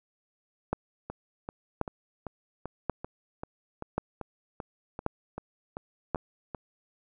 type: two click trains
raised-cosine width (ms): 1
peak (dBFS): -13 / -22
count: 6 / 15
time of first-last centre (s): 0.73-6.147 / 1.1-6.547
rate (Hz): 0.923 / 2.57
effects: none